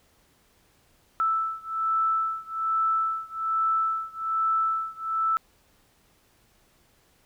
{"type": "beating tone pair", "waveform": "sine", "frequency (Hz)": [1318.5, 1319.7], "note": ["E6", "E6"], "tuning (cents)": [0, 2], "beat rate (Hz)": 1.2, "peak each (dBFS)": [-26, -27], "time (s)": [1.2, 5.37], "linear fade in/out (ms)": 0, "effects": ["pink hiss -63 dBFS RMS until 7.25 s"]}